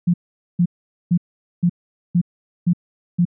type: tone bursts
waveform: sine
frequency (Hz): 174.61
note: F3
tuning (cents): 0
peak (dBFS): -12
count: 7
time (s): 0.07-3.253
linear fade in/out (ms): 10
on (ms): 69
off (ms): 450
effects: none